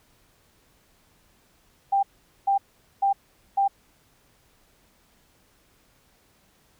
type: tone bursts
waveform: sine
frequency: 791 Hz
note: G5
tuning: 15 cents sharp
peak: -18 dBFS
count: 4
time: 1.92-3.68 s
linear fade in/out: 10 ms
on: 110 ms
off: 440 ms
effects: pink hiss -62 dBFS RMS until 6.79 s